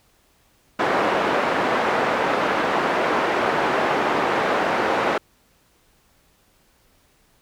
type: band-pass noise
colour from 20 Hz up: pink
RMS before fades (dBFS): -21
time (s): 0.79-5.18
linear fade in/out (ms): 5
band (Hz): 390 to 1600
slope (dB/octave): 12
effects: pink hiss -60 dBFS RMS until 7.41 s